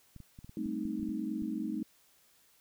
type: clicks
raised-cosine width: 5 ms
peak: -36 dBFS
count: 11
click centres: 0.163 / 0.203 / 0.389 / 0.445 / 0.494 / 0.659 / 0.853 / 0.997 / 1.03 / 1.089 / 1.422 s
type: chord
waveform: sine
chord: A half-diminished seventh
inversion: third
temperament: equal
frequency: 196 / 220 / 261.6 / 311.1 Hz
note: G3 / A3 / C4 / Eb4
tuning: 0 / 0 / 0 / 0 cents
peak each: -42 / -37 / -40 / -37 dBFS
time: 0.57-1.83 s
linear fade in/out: 2 ms
effects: white hiss -66 dBFS RMS until 2.6 s